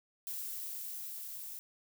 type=noise with level ramp; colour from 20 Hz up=violet; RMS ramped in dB=-40 to -45 dBFS; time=0.27-1.59 s; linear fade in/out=0 ms; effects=none